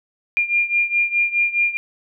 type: beating tone pair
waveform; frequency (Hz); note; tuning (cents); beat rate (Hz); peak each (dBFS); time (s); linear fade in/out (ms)
sine; 2400 / 2404.8; D7 / D7; +37 / +40; 4.8; -18 / -21; 0.37-1.77; 0
effects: none